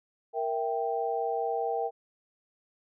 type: chord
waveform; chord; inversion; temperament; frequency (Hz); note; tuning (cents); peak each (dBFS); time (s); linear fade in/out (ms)
sine; E diminished; second; equal; 466.2 / 659.3 / 784; Bb4 / E5 / G5; 0 / 0 / 0; -31 / -34 / -31; 0.33-1.91; 50
effects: none